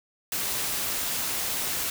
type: noise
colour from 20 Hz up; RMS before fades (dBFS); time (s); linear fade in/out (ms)
white; -29; 0.32-1.9; 2
effects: none